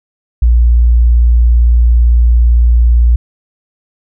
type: tone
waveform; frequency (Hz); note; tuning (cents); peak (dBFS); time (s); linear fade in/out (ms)
sine; 58.9; A#1; +19; -4; 0.42-3.16; 5
effects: none